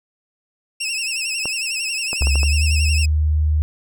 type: tone with vibrato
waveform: 20% pulse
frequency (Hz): 2654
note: E7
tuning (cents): +11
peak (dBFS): -16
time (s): 0.8-3.06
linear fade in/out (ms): 10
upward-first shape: triangle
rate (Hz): 11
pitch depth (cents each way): 100
type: clicks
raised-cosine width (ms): 1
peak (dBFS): -14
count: 6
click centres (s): 1.456 / 2.131 / 2.222 / 2.271 / 2.356 / 2.432
type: tone with pitch glide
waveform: sine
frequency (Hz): 69.3 to 76.45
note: C#2 to D#2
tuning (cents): 0 to -30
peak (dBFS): -14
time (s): 2.21-3.62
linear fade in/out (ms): 0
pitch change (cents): +170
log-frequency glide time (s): 2.34-2.63
effects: none